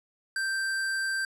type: tone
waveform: square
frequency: 1568 Hz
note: G6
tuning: in tune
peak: -28 dBFS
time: 0.36-1.25 s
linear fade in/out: 2 ms
effects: low-pass 11000 Hz 12 dB/octave